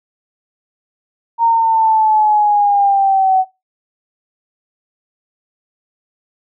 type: linear sweep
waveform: sine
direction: down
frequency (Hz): 928 to 748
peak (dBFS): -9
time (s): 1.38-3.45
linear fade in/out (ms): 50
effects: noise-tail reverb RT60 0.2 s tail -19 dB re dry